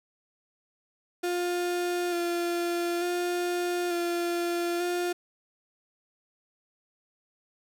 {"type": "tone with vibrato", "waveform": "35% pulse", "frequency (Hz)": 349.2, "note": "F4", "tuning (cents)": 0, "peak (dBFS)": -25, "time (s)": [1.23, 5.13], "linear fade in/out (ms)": 10, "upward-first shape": "square", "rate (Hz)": 0.56, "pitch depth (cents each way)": 18, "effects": []}